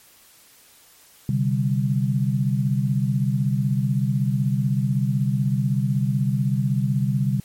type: chord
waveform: sine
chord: C suspended second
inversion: none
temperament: equal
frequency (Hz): 130.81 / 146.83 / 196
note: C3 / D3 / G3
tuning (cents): 0 / 0 / 0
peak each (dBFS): -21 / -24 / -24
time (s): 1.29-7.4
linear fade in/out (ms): 2
effects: white hiss -52 dBFS RMS until 7.44 s + MP3 64 kbps